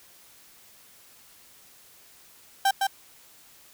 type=tone with echo; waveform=35% pulse; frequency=784 Hz; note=G5; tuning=in tune; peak=-17 dBFS; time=2.65-2.71 s; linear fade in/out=5 ms; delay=160 ms; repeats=1; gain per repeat=-3 dB; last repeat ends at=2.87 s; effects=white hiss -54 dBFS RMS until 3.73 s